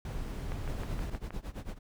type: noise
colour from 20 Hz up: brown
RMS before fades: -37 dBFS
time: 0.05-1.1 s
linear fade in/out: 2 ms
type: click train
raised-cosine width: 0.5 ms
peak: -27 dBFS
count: 6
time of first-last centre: 0.52-1.306 s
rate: 6.36 Hz
type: noise with tremolo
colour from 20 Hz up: brown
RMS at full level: -36 dBFS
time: 0.67-1.79 s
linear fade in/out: 20 ms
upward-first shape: sine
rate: 9 Hz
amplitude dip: 90%
effects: none